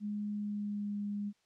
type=tone with pitch glide; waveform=sine; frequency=207.7 to 204.7 Hz; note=G#3 to G#3; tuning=0 to -25 cents; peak=-34 dBFS; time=0-1.33 s; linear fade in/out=50 ms; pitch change=-25 cents; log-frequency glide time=0.32-0.98 s; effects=white hiss -74 dBFS RMS until 1.45 s + low-pass 6000 Hz 12 dB/octave